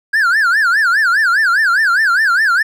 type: tone with vibrato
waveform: triangle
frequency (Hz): 1568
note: G6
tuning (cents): 0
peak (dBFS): -8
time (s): 0.13-2.63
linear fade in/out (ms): 10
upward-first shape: sine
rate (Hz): 4.9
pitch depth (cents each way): 240
effects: none